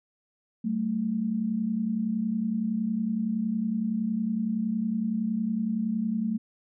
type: tone pair together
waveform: sine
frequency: 192 / 222.8 Hz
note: G3 / A3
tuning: -36 / +22 cents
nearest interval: minor third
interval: 258 cents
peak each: -31 / -26 dBFS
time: 0.64-6.38 s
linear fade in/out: 10 ms
effects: none